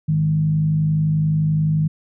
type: tone with frequency modulation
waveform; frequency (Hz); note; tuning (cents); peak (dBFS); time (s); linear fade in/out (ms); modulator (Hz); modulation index
sine; 155.56; D#3; 0; -15; 0.08-1.88; 10; 51.5; 0.39
effects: none